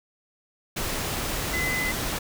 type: tone in noise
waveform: sine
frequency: 2026 Hz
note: B6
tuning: 44 cents sharp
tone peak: -26 dBFS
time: 1.53-1.92 s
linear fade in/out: 10 ms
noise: pink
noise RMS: -29 dBFS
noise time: 0.76-2.19 s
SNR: 0 dB
effects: none